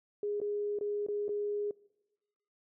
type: tone with dropouts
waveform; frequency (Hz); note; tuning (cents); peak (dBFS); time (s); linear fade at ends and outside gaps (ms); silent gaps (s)
sine; 412.9; G#4; -10; -31; 0.23-1.71; 2; 0.402-0.415 / 0.788-0.81 / 1.065-1.085 / 1.282-1.291
effects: noise-tail reverb RT60 1.0 s tail -22 dB re dry